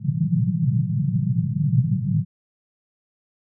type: band-pass noise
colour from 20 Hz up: pink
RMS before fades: -21 dBFS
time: 0-2.25 s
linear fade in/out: 50 ms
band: 110 to 190 Hz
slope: 96 dB/octave
effects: none